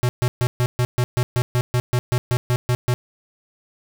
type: tone bursts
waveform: square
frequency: 123.47 Hz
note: B2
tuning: in tune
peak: -17 dBFS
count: 16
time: 0.03-2.94 s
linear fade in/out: 0 ms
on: 60 ms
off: 130 ms
effects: none